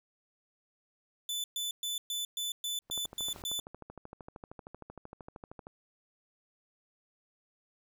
sawtooth tone bursts, 3500 Hz, A7, 10 cents flat, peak -30 dBFS, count 9, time 1.29-3.6 s, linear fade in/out 2 ms, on 150 ms, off 120 ms
pink noise with exponential growth, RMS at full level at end -49 dBFS, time 2.82-3.42 s, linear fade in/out 0 ms, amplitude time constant 130 ms
click train, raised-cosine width 1 ms, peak -31 dBFS, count 37, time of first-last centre 2.9-5.669 s, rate 13 Hz
effects none

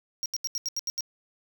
square tone bursts, 5610 Hz, F8, 7 cents sharp, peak -28 dBFS, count 8, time 0.23-1.007 s, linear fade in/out 0 ms, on 28 ms, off 79 ms, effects 10-bit

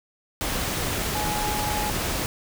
sine tone in noise, 840 Hz, G#5, 19 cents sharp, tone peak -28 dBFS, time 1.15-1.9 s, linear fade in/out 0 ms, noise pink, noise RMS -27 dBFS, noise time 0.41-2.26 s, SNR -4 dB, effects none

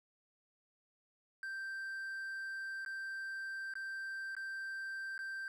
triangle tone with dropouts, 1568 Hz, G6, in tune, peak -38 dBFS, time 1.43-5.48 s, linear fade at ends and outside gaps 1 ms, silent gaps 2.849-2.861 / 3.738-3.754 / 4.351-4.366 / 5.179-5.19 s, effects none

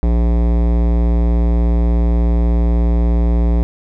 sine tone with hard clipping, 58.27 Hz, A#1, in tune, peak -13 dBFS, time 0.03-3.63 s, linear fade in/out 0 ms, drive 18 dB, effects none

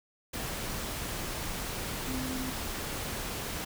sine tone in noise, 258.2 Hz, C4, 23 cents flat, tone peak -35 dBFS, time 2.07-2.51 s, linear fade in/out 10 ms, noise pink, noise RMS -36 dBFS, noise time 0.33-3.65 s, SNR -2 dB, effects none

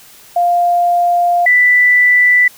sine tone pair in turn, 700 / 1979.9 Hz, F5 / B6, +4 / +4 cents, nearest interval octave + tritone, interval 1800 cents, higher second, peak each -9 / -6 dBFS, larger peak second, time 0.36-1.46 / 1.46-2.48 s, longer first, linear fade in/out 5 ms, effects white hiss -41 dBFS RMS until 2.57 s

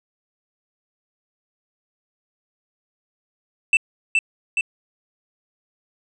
triangle tone with echo, 2660 Hz, E7, 15 cents sharp, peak -10 dBFS, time 3.73-3.77 s, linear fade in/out 2 ms, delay 420 ms, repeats 2, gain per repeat -3 dB, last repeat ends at 4.61 s, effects resampled to 24000 Hz

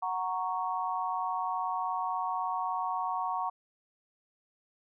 sine chord, F# major, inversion none, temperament equal, 740 / 932.3 / 1108.7 Hz, F#5 / A#5 / C#6, 0 / 0 / 0 cents, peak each -34 dBFS, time 0.02-3.5 s, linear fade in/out 10 ms, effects none

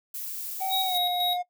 violet noise, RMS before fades -35 dBFS, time 0.14-0.98 s, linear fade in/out 5 ms
triangle tone with pitch glide, 763 to 716 Hz, G5 to F5, -47 to +43 cents, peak -25 dBFS, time 0.6-1.43 s, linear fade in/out 20 ms, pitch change -110 cents, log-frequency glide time 0.84-0.96 s
square tone with tremolo, 3800 Hz, A#7, 33 cents sharp, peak -26 dBFS, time 0.69-1.38 s, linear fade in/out 50 ms, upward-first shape square, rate 3.9 Hz, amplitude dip 45%
effects noise-tail reverb RT60 0.1 s tail -19 dB re dry

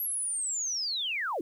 sine linear sweep, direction down, 11750 to 273.3 Hz, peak -29 dBFS, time 0-1.41 s, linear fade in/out 2 ms, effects 10-bit

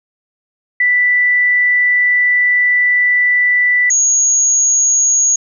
sine tone pair in turn, 1975.5 / 6645 Hz, B6 / G#8, 0 / 0 cents, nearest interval octave + major sixth, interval 2100 cents, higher second, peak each -9 dBFS, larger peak neither, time 0.8-3.9 / 3.9-5.36 s, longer first, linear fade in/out 5 ms, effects none

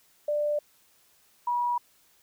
sine tone pair in turn, 592 / 966.7 Hz, D5 / B5, +14 / -37 cents, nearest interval minor sixth, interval 849 cents, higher second, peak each -24 dBFS, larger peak neither, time 0.28-0.59 / 1.47-1.78 s, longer neither, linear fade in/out 5 ms, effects white hiss -63 dBFS RMS until 2.22 s

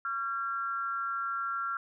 sine tone with amplitude modulation, 1370 Hz, F6, 34 cents flat, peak -27 dBFS, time 0.05-1.77 s, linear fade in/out 2 ms, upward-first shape sine, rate 247 Hz, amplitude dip 75%, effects none

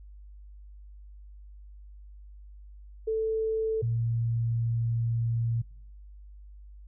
sine tone pair in turn, 441.6 / 115.86 Hz, A4 / A#2, +6 / -10 cents, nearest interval octave + major seventh, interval 2316 cents, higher first, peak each -25 dBFS, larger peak neither, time 3.07-3.82 / 3.82-5.62 s, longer second, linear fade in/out 10 ms, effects noise-tail reverb RT60 0.7 s tail -25 dB re dry + added 50 Hz sine -45 dBFS peak until 6.87 s

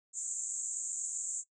white band-pass noise, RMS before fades -38 dBFS, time 0.13-1.44 s, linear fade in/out 50 ms, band 6800 to 7900 Hz, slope 96 dB/octave, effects noise-tail reverb RT60 0.1 s tail -18 dB re dry

